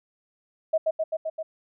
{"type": "tone with echo", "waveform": "sine", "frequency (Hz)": 637, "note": "D#5", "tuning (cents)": 41, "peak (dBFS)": -18, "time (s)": [0.73, 0.78], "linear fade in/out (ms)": 10, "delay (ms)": 130, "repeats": 5, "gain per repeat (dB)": -2, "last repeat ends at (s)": 1.43, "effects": []}